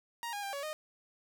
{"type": "tone with pitch steps", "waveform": "sawtooth", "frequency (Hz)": [938, 816, 794, 563, 616], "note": ["A#5", "G#5", "G5", "C#5", "D#5"], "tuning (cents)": [11, -31, 22, 27, -17], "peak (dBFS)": -33, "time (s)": [0.23, 0.73], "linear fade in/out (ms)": 0, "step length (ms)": 100, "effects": ["11-bit"]}